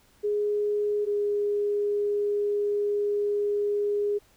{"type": "tone pair in turn", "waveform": "sine", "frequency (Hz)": [415.3, 411.2], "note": ["G#4", "G#4"], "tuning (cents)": [0, -17], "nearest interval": "unison", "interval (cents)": 17, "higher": "first", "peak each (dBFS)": -23, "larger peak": "neither", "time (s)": [[0.23, 1.06], [1.06, 4.19]], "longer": "second", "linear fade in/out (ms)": 20, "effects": ["pink hiss -61 dBFS RMS until 4.36 s"]}